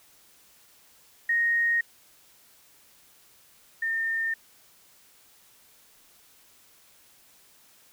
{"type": "tone pair in turn", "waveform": "sine", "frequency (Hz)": [1864.7, 1814.8], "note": ["A#6", "A#6"], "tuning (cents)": [0, -47], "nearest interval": "unison", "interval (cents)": 47, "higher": "first", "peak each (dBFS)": [-21, -25], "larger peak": "first", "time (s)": [[1.29, 1.81], [3.82, 4.34]], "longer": "neither", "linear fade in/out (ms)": 5, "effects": ["white hiss -58 dBFS RMS until 7.92 s"]}